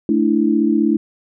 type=chord; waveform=sine; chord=A suspended fourth; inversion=none; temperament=equal; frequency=220 / 293.7 / 329.6 Hz; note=A3 / D4 / E4; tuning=0 / 0 / 0 cents; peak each=-17 dBFS; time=0.09-0.97 s; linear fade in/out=2 ms; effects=none

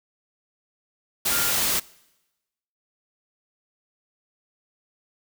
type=tone in noise; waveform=sine; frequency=1404 Hz; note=F6; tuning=9 cents sharp; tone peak=-30 dBFS; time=1.31-1.51 s; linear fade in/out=10 ms; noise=white; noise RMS=-23 dBFS; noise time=1.25-1.8 s; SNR=-10 dB; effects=noise-tail reverb RT60 1.0 s tail -23 dB re dry

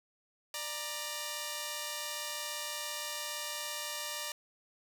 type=tone pair together; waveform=5% pulse; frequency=593 / 941.3 Hz; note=D5 / A#5; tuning=+17 / +17 cents; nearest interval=minor sixth; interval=800 cents; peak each=-28 dBFS; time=0.54-4.32 s; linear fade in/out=2 ms; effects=none

